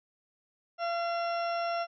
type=harmonic tone; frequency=683 Hz; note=F5; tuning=39 cents flat; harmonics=1 / 2 / 3 / 4 / 5 / 6 / 8; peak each=-30 / -36 / -46 / -43 / -52 / -55 / -45 dBFS; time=0.78-1.87 s; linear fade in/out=50 ms; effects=none